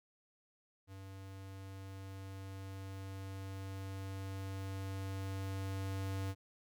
square tone with level ramp, 96.6 Hz, G2, 25 cents flat, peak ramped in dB -49 to -37 dBFS, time 0.87-6.35 s, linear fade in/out 50 ms, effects none

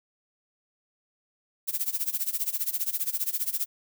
violet noise with tremolo, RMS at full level -26 dBFS, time 1.67-3.66 s, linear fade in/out 20 ms, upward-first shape sine, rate 15 Hz, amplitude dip 90%, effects none

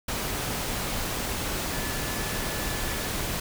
sine tone in noise, 1731 Hz, A6, 29 cents flat, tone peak -40 dBFS, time 1.73-3.07 s, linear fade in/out 5 ms, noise pink, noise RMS -30 dBFS, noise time 0.08-3.4 s, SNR -13 dB, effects none

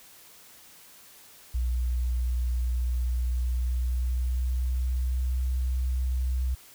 sine tone with pitch glide, 61 to 63.52 Hz, B1 to B1, -21 to +49 cents, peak -24 dBFS, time 1.54-6.55 s, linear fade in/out 10 ms, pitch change +70 cents, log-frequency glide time 3.07-5.38 s, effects white hiss -52 dBFS RMS until 6.74 s

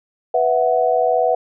sine chord, B suspended fourth, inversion none, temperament equal, 493.9 / 659.3 / 740 Hz, B4 / E5 / F#5, 0 / 0 / 0 cents, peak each -18 dBFS, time 0.34-1.35 s, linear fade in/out 5 ms, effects none

